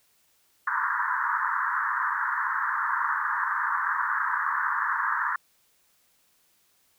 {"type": "band-pass noise", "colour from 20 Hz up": "pink", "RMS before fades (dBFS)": -27, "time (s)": [0.67, 5.36], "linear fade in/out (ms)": 5, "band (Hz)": [940, 1800], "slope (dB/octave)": 96, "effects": ["white hiss -66 dBFS RMS until 6.98 s"]}